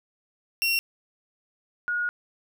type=tone pair in turn; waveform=30% pulse / sine; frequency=2735 / 1443 Hz; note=F7 / F#6; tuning=-37 / -44 cents; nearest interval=major seventh; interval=1107 cents; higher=first; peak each=-19 / -24 dBFS; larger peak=first; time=0.62-0.79 / 1.88-2.09 s; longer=second; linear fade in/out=0 ms; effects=none